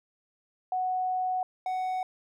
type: tone pair in turn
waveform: sine / triangle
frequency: 740 / 743.7 Hz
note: F#5 / F#5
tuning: 0 / +9 cents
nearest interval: unison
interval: 9 cents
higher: second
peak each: -26 dBFS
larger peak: neither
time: 0.72-1.43 / 1.66-2.03 s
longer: first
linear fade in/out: 2 ms
effects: none